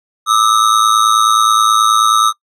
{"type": "ring-modulated tone", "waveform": "square", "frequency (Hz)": 1247, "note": "D#6", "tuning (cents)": 3, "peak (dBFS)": -6, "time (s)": [0.26, 2.33], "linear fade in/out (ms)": 50, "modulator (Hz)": 54.7, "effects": ["noise-tail reverb RT60 0.1 s tail -24 dB re dry", "low-pass 11000 Hz 12 dB/octave"]}